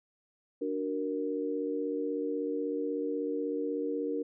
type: chord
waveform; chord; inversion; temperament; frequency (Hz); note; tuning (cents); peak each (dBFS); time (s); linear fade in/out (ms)
sine; D augmented; none; equal; 293.7 / 370 / 466.2; D4 / F#4 / A#4; 0 / 0 / 0; -34 / -38 / -33; 0.61-4.23; 10
effects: none